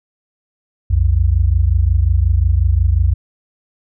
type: tone pair together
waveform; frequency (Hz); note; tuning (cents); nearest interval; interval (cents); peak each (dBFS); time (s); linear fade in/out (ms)
sine; 61.74 / 87.31; B1 / F2; 0 / 0; tritone; 600; -13; 0.9-3.14; 10
effects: none